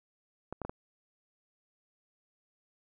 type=clicks; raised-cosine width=1 ms; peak=-24 dBFS; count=4; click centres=0.526 / 0.617 / 0.65 / 0.695 s; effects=none